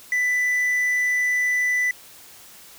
triangle tone, 1988 Hz, B6, 11 cents sharp, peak -17 dBFS, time 0.12-1.91 s, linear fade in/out 2 ms, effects white hiss -46 dBFS RMS until 2.78 s

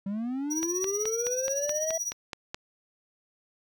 triangle linear sweep, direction up, 191.2 to 658 Hz, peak -27 dBFS, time 0.06-1.98 s, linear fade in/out 5 ms
square tone with tremolo, 5800 Hz, F#8, 35 cents flat, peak -27 dBFS, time 0.5-2.13 s, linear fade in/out 20 ms, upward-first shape triangle, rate 16 Hz, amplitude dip 85%
click train, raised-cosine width 0.2 ms, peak -17 dBFS, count 10, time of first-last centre 0.63-2.545 s, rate 4.7 Hz
effects none

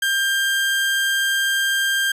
30% pulse tone, 1592 Hz, G6, 26 cents sharp, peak -15 dBFS, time 0.02-2.12 s, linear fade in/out 5 ms, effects resampled to 32000 Hz

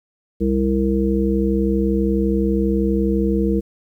harmonic tone, 66.1 Hz, C2, 18 cents sharp, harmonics 1 / 3 / 5 / 7, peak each -22 / -19 / -21 / -23 dBFS, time 0.4-3.61 s, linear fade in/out 20 ms, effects 9-bit

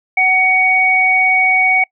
sine tone pair together, 748 / 2241 Hz, F#5 / C#7, +19 / +18 cents, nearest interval octave + perfect fifth, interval 1899 cents, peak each -16 / -10 dBFS, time 0.17-1.84 s, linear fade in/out 5 ms, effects noise-tail reverb RT60 0.1 s tail -25 dB re dry

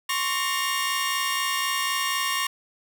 sawtooth tone cluster, 1059 / 1123 / 1836 / 2817 Hz, C6 / C#6 / A#6 / F7, +21 / +22 / -27 / +14 cents, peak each -26 dBFS, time 0.09-2.47 s, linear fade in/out 5 ms, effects none

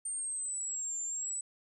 sine exponential two-way sweep, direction down then up, 8800 to 7220 to 8010 Hz, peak -34 dBFS, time 0.05-1.41 s, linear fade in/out 5 ms, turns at 1.02 s, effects none

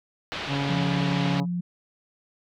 white low-pass noise, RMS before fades -33 dBFS, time 0.32-1.4 s, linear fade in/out 0 ms, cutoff 3700 Hz, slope 24 dB/octave
harmonic tone, 140 Hz, C#3, 18 cents sharp, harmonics 1 / 2 / 3 / 4 / 5 / 6 / 7 / 8 / 9, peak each -27 / -29 / -40 / -39 / -39 / -39 / -40 / -53 / -54 dBFS, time 0.47-1.46 s, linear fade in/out 50 ms
sine tone with pitch glide, 174.61 to 176.13 Hz, F3 to F3, 0 to +15 cents, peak -25 dBFS, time 0.69-1.61 s, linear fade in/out 10 ms, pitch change +15 cents, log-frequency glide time 0.86-1.39 s
effects none

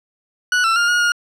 40% pulse tone with pitch steps, 1473 / 1340 / 1407 / 1437 / 1426 Hz, F#6 / E6 / F6 / F6 / F6, -8 / +28 / +12 / +49 / +36 cents, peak -13 dBFS, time 0.52-1.12 s, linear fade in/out 2 ms, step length 120 ms, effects low-pass 7000 Hz 12 dB/octave

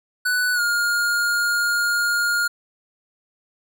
square tone with pitch glide, 1487 to 1419 Hz, F#6 to F6, +8 to +27 cents, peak -19 dBFS, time 0.25-2.48 s, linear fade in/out 10 ms, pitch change -81 cents, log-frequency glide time 0.54-0.61 s, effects none

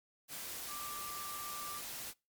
sine tone in noise, 1178 Hz, D6, 5 cents sharp, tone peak -44 dBFS, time 0.67-1.82 s, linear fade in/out 50 ms, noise white, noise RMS -44 dBFS, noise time 0.28-2.14 s, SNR -3 dB, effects noise-tail reverb RT60 0.3 s tail -26 dB re dry + MP3 96 kbps

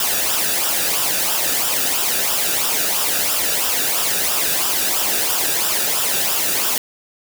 white noise with flanger, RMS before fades -19 dBFS, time 0-6.78 s, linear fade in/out 2 ms, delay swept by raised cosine 0.46 to 0.97 ms, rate 3 Hz, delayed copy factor -0.6, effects none

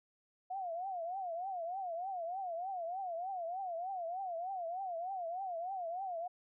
sine tone with vibrato, 719 Hz, F#5, 50 cents flat, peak -37 dBFS, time 0.5-6.28 s, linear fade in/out 10 ms, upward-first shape triangle, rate 3.3 Hz, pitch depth 180 cents each way, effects none

